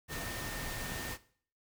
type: tone in noise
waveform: sine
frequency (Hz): 1821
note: A#6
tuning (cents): -41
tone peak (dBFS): -44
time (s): 0.08-1.18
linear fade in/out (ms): 50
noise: pink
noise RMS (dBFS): -40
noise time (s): 0.08-1.18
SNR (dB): -7
effects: noise-tail reverb RT60 0.5 s tail -17 dB re dry